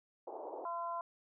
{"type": "band-pass noise", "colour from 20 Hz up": "pink", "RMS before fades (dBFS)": -45, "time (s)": [0.27, 0.65], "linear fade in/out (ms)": 5, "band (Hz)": [350, 920], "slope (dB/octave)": 48}
{"type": "harmonic tone", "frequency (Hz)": 340.5, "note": "F4", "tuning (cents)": -44, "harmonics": [2, 3, 4], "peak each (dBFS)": [-42, -38, -50], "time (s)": [0.65, 1.01], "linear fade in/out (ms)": 2}
{"effects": []}